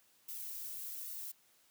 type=noise with flanger; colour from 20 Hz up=violet; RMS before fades=-44 dBFS; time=0.28-1.32 s; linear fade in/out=10 ms; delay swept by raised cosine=1.2 to 2.5 ms; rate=1.2 Hz; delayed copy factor=-0.55; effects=white hiss -69 dBFS RMS until 1.7 s + high-pass 80 Hz 12 dB/octave